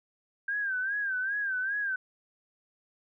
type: tone with vibrato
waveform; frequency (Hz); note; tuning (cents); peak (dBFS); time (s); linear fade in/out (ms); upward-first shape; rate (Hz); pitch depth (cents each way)
sine; 1583; G6; +17; -28; 0.48-1.96; 5; sine; 2.5; 100
effects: none